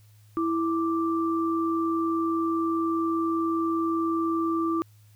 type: tone pair together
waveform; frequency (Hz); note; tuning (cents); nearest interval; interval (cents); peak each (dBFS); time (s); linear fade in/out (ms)
sine; 329.6 / 1174.6; E4 / D6; 0 / 0; octave + minor seventh; 2200; -24 / -29; 0.37-4.82; 0
effects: added 105 Hz sine -52 dBFS peak until 5.15 s + white hiss -64 dBFS RMS until 5.15 s